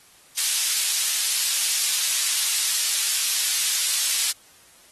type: high-pass noise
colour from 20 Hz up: pink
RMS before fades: -23 dBFS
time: 0.37-4.32 s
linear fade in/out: 10 ms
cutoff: 3900 Hz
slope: 12 dB/octave
effects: white hiss -53 dBFS RMS until 4.91 s + AAC 32 kbps